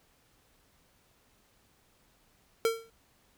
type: tone with exponential decay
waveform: square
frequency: 454.5 Hz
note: A#4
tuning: 44 cents flat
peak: -22 dBFS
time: 2.65-2.9 s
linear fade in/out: 1 ms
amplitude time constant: 54 ms
effects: pink hiss -67 dBFS RMS until 3.37 s